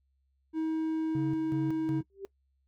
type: tone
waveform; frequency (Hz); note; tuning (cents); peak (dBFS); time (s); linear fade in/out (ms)
triangle; 318.3; D#4; +39; -26; 0.53-2.03; 50
type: tone with tremolo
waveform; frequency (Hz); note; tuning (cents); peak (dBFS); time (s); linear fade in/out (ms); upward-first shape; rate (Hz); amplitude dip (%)
triangle; 140; C#3; +18; -29; 1.15-2.01; 2; square; 2.7; 80
type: tone with exponential growth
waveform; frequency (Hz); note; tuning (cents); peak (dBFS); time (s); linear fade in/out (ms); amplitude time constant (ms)
sine; 392; G4; 0; -33; 2.1-2.25; 0; 32
effects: noise-tail reverb RT60 0.1 s tail -20 dB re dry + added 67 Hz sine -70 dBFS peak until 2.67 s